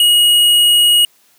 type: tone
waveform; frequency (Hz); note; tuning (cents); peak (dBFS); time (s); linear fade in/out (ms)
square; 2892; F#7; -40; -8; 0-1.05; 2
effects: white hiss -53 dBFS RMS until 1.38 s + high-pass 150 Hz 12 dB/octave